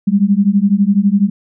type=beating tone pair; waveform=sine; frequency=194.7 / 206.7 Hz; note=G3 / G#3; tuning=-12 / -8 cents; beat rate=12 Hz; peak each=-12 dBFS; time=0.07-1.3 s; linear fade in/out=10 ms; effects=none